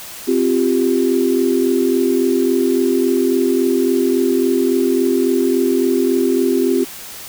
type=chord; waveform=sine; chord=C suspended fourth; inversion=none; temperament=just; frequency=261.6 / 348.8 / 392.4 Hz; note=C4 / F4 / G4; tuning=0 / -2 / +2 cents; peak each=-17 dBFS; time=0.27-6.85 s; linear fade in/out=20 ms; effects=white hiss -33 dBFS RMS until 7.28 s